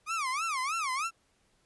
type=tone with vibrato; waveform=30% pulse; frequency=1174.7 Hz; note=D6; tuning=in tune; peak=-27 dBFS; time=0.06-1.11 s; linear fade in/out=50 ms; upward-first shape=sine; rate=3.2 Hz; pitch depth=250 cents each way; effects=pink hiss -70 dBFS RMS until 1.65 s + resampled to 24000 Hz